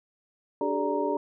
sine tone cluster, 291.8 / 385.5 / 425.8 / 585 / 934 Hz, D4 / G4 / G#4 / D5 / A#5, -11 / -29 / +43 / -7 / +3 cents, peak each -31 dBFS, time 0.61-1.17 s, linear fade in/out 2 ms, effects none

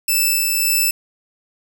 5% pulse tone with tremolo, 2637 Hz, E7, in tune, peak -5 dBFS, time 0.08-0.91 s, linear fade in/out 5 ms, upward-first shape sine, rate 1.8 Hz, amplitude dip 25%, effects none

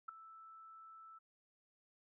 sine tone with ADSR envelope, 1318.5 Hz, E6, in tune, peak -38 dBFS, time 0.08-1.19 s, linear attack 10 ms, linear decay 5 ms, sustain -16 dB, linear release 14 ms, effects none

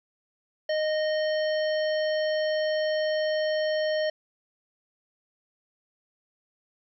harmonic tone with a mistuned harmonic, 618 Hz, D#5, 12 cents flat, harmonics 1 / 3 / 5 / 7 / 9, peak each -24 / -34 / -38 / -41 / -43 dBFS, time 0.69-4.1 s, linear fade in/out 5 ms, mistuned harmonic 9, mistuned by -15 cents, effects 11-bit

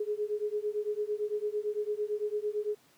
sine beating tone pair, 415.3 / 424.2 Hz, G#4 / G#4, 0 / +37 cents, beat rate 8.9 Hz, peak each -33 / -33 dBFS, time 0-2.75 s, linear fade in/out 5 ms, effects pink hiss -63 dBFS RMS until 2.97 s + high-pass 150 Hz 12 dB/octave

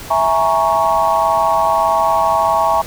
sine chord, A# half-diminished seventh, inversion second, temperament equal, 659.3 / 830.6 / 932.3 / 1108.7 Hz, E5 / G#5 / A#5 / C#6, 0 / 0 / 0 / 0 cents, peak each -17 dBFS, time 0.1-2.82 s, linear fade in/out 10 ms, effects pink hiss -32 dBFS RMS until 2.86 s

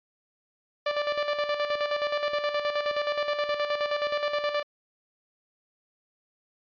sawtooth tone with tremolo, 587.3 Hz, D5, in tune, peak -20 dBFS, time 0.86-4.63 s, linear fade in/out 5 ms, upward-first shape square, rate 9.5 Hz, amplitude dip 55%, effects resampled to 11025 Hz

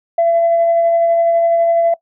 sine tone with tremolo, 674 Hz, E5, 38 cents sharp, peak -8 dBFS, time 0.18-1.94 s, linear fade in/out 5 ms, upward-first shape sine, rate 12 Hz, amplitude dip 25%, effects noise-tail reverb RT60 0.1 s tail -20 dB re dry + tanh soft clip ceiling -6 dBFS

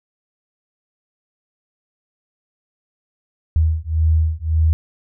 sine beating tone pair, 78.8 / 80.6 Hz, D#2 / E2, +23 / -38 cents, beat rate 1.8 Hz, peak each -17 dBFS, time 3.56-4.73 s, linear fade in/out 0 ms, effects none

